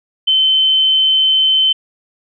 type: tone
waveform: sine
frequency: 3073 Hz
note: G7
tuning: 35 cents flat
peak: -9 dBFS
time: 0.27-1.73 s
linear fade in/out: 10 ms
effects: none